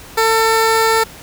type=tone; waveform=15% pulse; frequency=447.7 Hz; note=A4; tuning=30 cents sharp; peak=-5 dBFS; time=0.17-1.04 s; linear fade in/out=10 ms; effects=pink hiss -37 dBFS RMS until 1.22 s